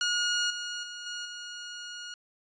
15% pulse tone with level steps, 1439 Hz, F#6, 49 cents flat, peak -19 / -27 / -32 / -28 / -32 dBFS, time 0.01-2.14 s, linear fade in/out 2 ms, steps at 0.5 / 0.83 / 1.06 / 1.25 s, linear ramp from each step 5 ms, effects resampled to 16000 Hz

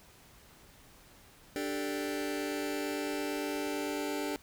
sawtooth chord, D suspended fourth, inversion none, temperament just, 293.7 / 391.6 / 440.5 Hz, D4 / G4 / A4, 0 / -2 / +2 cents, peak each -31 / -34 / -36 dBFS, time 1.56-4.36 s, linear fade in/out 0 ms, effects pink hiss -58 dBFS RMS until 4.42 s

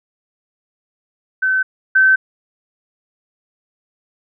sine tone pair in turn, 1528 / 1538.6 Hz, G6 / G6, -45 / -33 cents, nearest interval unison, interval 12 cents, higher second, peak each -13 / -8 dBFS, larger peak second, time 1.42-1.63 / 1.95-2.16 s, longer neither, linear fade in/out 10 ms, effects none

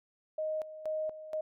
sine tone with tremolo, 623 Hz, D#5, 2 cents sharp, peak -31 dBFS, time 0.38-1.41 s, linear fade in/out 5 ms, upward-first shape square, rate 2.1 Hz, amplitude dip 75%, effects none

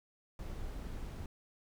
brown noise, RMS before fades -42 dBFS, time 0.39-1.26 s, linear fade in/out 2 ms, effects none

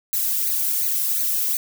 violet noise with flanger, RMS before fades -22 dBFS, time 0.13-1.57 s, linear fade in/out 0 ms, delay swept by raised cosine 0.46 to 1.96 ms, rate 2.8 Hz, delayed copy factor +0.85, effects none

